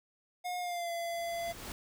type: tone with pitch glide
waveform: square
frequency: 718 to 680.4 Hz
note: F5 to F5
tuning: +48 to -45 cents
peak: -35 dBFS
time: 0.44-1.53 s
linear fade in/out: 20 ms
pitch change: -93 cents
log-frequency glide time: 0.59-0.91 s
type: noise with exponential growth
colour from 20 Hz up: pink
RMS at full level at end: -41 dBFS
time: 0.75-1.72 s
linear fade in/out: 1 ms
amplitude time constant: 210 ms
effects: none